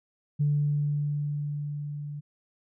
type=tone with level ramp; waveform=sine; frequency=146.4 Hz; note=D3; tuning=5 cents flat; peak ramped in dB=-20 to -34 dBFS; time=0.39-2.21 s; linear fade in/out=20 ms; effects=tanh soft clip ceiling -16 dBFS